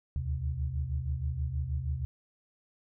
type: tone cluster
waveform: sine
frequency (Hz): 71.5 / 77.8 / 127.8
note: D2 / D#2 / C3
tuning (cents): -46 / 0 / -40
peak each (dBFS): -35 / -33 / -35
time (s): 0.16-2.05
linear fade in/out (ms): 0
effects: none